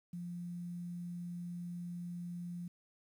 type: tone with quantisation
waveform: sine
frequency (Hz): 174.7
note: F3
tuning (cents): +1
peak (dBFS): -40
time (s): 0.13-2.68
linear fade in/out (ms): 5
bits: 11
effects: none